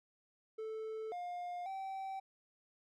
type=tone with pitch steps; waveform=triangle; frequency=439.2 / 709 / 772 Hz; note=A4 / F5 / G5; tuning=-3 / +26 / -27 cents; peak=-38 dBFS; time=0.58-2.2 s; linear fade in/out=10 ms; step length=540 ms; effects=none